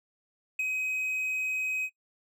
triangle tone with ADSR envelope, 2527 Hz, D#7, 26 cents sharp, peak -24 dBFS, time 0.59-1.9 s, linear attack 5 ms, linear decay 25 ms, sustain -2 dB, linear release 58 ms, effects noise-tail reverb RT60 0.1 s tail -22 dB re dry

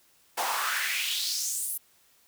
pink noise with high-pass filter sweep, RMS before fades -30 dBFS, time 0.37-1.78 s, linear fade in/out 10 ms, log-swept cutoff 710 to 12000 Hz, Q 3.5, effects white hiss -63 dBFS RMS until 2.27 s

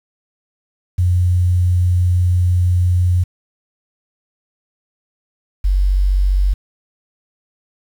sine tone pair in turn, 89.4 / 47.44 Hz, F2 / F#1, +41 / +44 cents, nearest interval major seventh, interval 1097 cents, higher first, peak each -11 dBFS, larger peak neither, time 0.98-3.24 / 5.64-6.54 s, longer first, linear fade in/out 10 ms, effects 7-bit

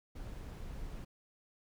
brown noise, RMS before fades -44 dBFS, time 0.15-1.05 s, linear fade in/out 10 ms, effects none

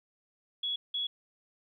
sine tone bursts at uneven times, 3364 Hz, G#7, 22 cents sharp, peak -30 dBFS, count 2, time 0.63-0.76 / 0.94-1.07 s, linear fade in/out 5 ms, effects 12-bit

